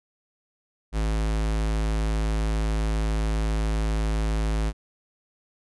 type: tone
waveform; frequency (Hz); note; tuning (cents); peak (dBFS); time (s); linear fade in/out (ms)
square; 53.7; A1; -41; -23; 0.92-4.73; 50
effects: resampled to 24000 Hz